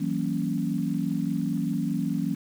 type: chord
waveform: sine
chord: F# dominant seventh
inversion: third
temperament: equal with one note detuned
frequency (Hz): 164.81 / 189.87 / 233.1 / 277.2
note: E3 / F#3 / A#3 / C#4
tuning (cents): 0 / +45 / 0 / 0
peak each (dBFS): -30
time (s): 0-2.35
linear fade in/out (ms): 10
effects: 8-bit